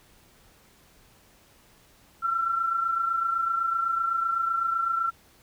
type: tone pair together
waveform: sine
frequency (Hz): 1328.1 / 1356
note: E6 / E6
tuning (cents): +13 / +49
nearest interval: unison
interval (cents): 36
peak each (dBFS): -32 / -24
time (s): 2.22-5.11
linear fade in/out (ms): 20
effects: pink hiss -58 dBFS RMS until 5.42 s